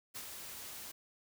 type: noise with ADSR envelope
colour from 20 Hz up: white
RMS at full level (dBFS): -43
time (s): 0.14-0.92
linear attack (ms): 22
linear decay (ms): 62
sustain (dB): -4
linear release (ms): 12
effects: none